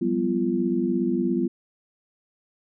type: tone cluster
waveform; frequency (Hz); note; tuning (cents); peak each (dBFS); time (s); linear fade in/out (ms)
sine; 180.8 / 197.6 / 248.2 / 342.3; F#3 / G3 / B3 / F4; -40 / +14 / +9 / -35; -31 / -27 / -25 / -25; 0.01-1.48; 10
effects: none